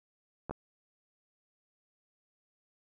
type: clicks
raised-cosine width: 1 ms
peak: -23 dBFS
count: 2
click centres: 0.496 / 0.51 s
effects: none